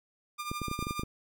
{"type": "tone with tremolo", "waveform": "sawtooth", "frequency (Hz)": 1200, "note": "D6", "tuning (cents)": 37, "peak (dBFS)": -29, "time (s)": [0.38, 1.04], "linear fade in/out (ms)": 20, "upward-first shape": "triangle", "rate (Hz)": 12, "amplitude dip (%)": 70}
{"type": "clicks", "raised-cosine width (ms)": 3, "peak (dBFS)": -22, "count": 10, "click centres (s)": [0.515, 0.617, 0.683, 0.714, 0.791, 0.826, 0.869, 0.909, 0.995, 1.034]}
{"effects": []}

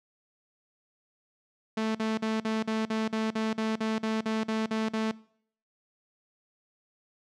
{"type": "tone bursts", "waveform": "sawtooth", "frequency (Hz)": 220, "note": "A3", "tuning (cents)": 0, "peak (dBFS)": -23, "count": 15, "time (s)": [1.77, 5.114], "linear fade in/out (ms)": 5, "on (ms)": 180, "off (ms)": 46, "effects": ["noise-tail reverb RT60 0.6 s tail -22 dB re dry", "low-pass 5000 Hz 12 dB/octave"]}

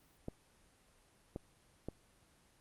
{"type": "clicks", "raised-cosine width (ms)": 2, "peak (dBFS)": -27, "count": 3, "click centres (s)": [0.284, 1.361, 1.886], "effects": ["pink hiss -68 dBFS RMS until 2.6 s", "Opus 24 kbps"]}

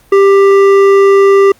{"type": "tone with hard clipping", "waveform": "triangle", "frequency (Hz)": 394.5, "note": "G4", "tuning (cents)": 11, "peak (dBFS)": -5, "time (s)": [0.12, 1.52], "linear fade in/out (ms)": 5, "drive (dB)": 14, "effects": ["pink hiss -47 dBFS RMS until 1.59 s", "Opus 48 kbps"]}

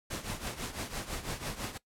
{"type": "noise with tremolo", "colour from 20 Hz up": "pink", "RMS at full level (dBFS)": -35, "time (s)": [0.1, 1.78], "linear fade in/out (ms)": 10, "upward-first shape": "triangle", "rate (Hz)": 6, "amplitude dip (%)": 80, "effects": ["noise-tail reverb RT60 0.1 s tail -20 dB re dry", "low-pass 12000 Hz 12 dB/octave"]}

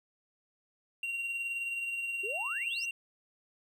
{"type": "tone with tremolo", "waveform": "triangle", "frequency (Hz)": 2757, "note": "F7", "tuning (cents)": -23, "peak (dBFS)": -30, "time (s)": [1.03, 2.91], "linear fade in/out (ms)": 2, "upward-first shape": "sine", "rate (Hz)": 19, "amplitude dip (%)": 35}
{"type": "exponential sweep", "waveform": "sine", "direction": "up", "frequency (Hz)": [370, 6310], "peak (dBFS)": -38, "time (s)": [2.23, 2.86], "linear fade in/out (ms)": 10}
{"effects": []}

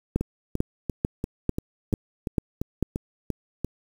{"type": "two click trains", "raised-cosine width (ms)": 3, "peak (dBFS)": [-14, -9], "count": [11, 7], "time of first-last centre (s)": [[0.21, 3.646], [0.16, 2.827]], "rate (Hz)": [2.91, 2.25], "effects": ["7-bit"]}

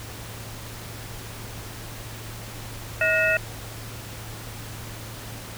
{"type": "tone cluster", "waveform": "sine", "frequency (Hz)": [638, 1439, 1874, 2612], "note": ["D#5", "F#6", "A#6", "E7"], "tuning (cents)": [43, -49, 9, -17], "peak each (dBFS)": -24, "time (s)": [3.01, 3.37], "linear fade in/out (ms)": 2, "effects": ["added 111 Hz sine -39 dBFS peak until 5.57 s", "pink hiss -39 dBFS RMS until 5.57 s"]}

